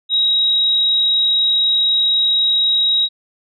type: tone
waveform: sine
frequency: 3816 Hz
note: A#7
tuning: 40 cents sharp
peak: -12 dBFS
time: 0.09-3.09 s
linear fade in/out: 50 ms
effects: none